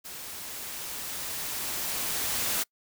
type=noise with level ramp; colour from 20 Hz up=white; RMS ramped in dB=-41 to -28 dBFS; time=0.04-2.64 s; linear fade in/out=20 ms; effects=noise-tail reverb RT60 0.1 s tail -26 dB re dry